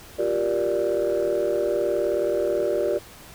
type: chord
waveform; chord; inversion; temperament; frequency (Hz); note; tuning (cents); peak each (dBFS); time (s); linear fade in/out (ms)
sine; G minor seventh; third; just; 352.8 / 392 / 470.4 / 588; F4 / G4 / Bb4 / D5; +18 / 0 / +16 / +2; -26 / -25 / -26 / -23; 0.18-2.99; 20
effects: tanh soft clip ceiling -15 dBFS + pink hiss -45 dBFS RMS until 3.34 s

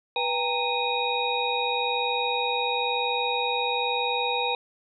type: tone cluster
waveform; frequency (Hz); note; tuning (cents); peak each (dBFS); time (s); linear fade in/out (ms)
sine; 489.2 / 802 / 923 / 2483 / 3780; B4 / G5 / A#5 / D#7 / A#7; -16 / +39 / -17 / -4 / +23; -30; 0.16-4.55; 2
effects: none

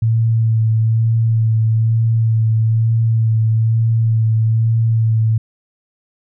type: tone with vibrato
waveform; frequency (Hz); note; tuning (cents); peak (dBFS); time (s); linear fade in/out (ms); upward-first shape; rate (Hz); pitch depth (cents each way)
sine; 112.4; A2; +37; -11; 0.02-5.38; 5; sine; 1.1; 20
effects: none

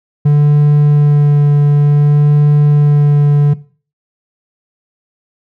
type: tone with vibrato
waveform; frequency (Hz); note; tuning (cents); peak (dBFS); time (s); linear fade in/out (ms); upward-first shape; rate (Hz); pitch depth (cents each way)
triangle; 146.3; D3; -6; -3; 0.25-3.54; 10; sine; 0.56; 11
effects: noise-tail reverb RT60 0.4 s tail -18 dB re dry

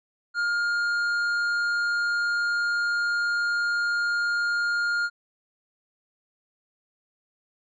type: tone with tanh clipping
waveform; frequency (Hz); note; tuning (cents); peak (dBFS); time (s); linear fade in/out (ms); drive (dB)
triangle; 1413; F6; +20; -24; 0.34-5.1; 50; 12
effects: resampled to 16000 Hz

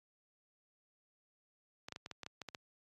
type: clicks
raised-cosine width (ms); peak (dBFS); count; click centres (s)
0.2; -27; 10; 1.885 / 1.923 / 1.961 / 2.061 / 2.113 / 2.233 / 2.264 / 2.417 / 2.487 / 2.548
effects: high-pass 80 Hz 12 dB/octave + AAC 32 kbps

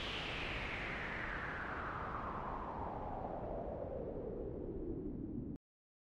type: noise with low-pass filter sweep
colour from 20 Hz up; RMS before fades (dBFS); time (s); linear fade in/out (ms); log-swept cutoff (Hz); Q
pink; -43; 0-5.56; 0; 3200 to 260; 4.2
effects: AAC 48 kbps

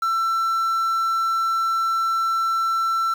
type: tone with quantisation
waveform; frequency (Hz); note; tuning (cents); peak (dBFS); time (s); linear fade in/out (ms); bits
triangle; 1340; E6; +28; -17; 0.02-3.14; 5; 7
effects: none

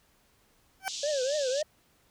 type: tone with exponential growth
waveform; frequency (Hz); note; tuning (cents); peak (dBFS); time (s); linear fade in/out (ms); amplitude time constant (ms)
20% pulse; 769; G5; -33; -21; 0.8-0.88; 0; 17
type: band-pass noise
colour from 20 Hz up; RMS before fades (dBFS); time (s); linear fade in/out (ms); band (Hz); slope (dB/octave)
white; -38; 0.88-1.62; 5; 2900 to 7100; 48
type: tone with vibrato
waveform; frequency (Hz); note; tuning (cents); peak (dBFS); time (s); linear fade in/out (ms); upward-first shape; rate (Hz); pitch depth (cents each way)
triangle; 554.4; C#5; 0; -25; 1.03-1.63; 5; triangle; 3.8; 200
effects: pink hiss -66 dBFS RMS until 2.1 s

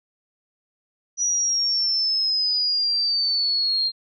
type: exponential sweep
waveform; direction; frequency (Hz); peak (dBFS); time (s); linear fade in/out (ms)
sine; down; 5870 to 4186; -19; 1.17-3.92; 50
effects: none

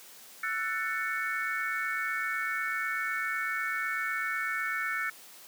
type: chord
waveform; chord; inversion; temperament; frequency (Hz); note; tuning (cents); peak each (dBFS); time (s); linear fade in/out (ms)
sine; F# minor seventh; third; just; 1332 / 1480 / 1776 / 2220; E6 / F#6 / A6 / C#7; +18 / 0 / +16 / +2; -36 / -35 / -34 / -35; 0.43-5.1; 5
effects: white hiss -51 dBFS RMS until 5.47 s + high-pass 200 Hz 12 dB/octave

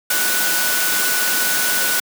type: tone in noise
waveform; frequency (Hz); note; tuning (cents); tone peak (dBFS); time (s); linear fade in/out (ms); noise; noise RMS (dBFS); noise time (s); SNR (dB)
sine; 1480; F#6; 0; -22; 0.1-2; 5; white; -19; 0.1-2; -6
effects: high-pass 200 Hz 12 dB/octave

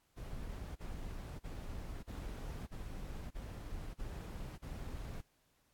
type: noise bursts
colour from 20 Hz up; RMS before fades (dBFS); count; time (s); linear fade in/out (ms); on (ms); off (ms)
brown; -44; 8; 0.16-5.219; 20; 600; 37
effects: pink hiss -75 dBFS RMS until 5.73 s + AAC 64 kbps

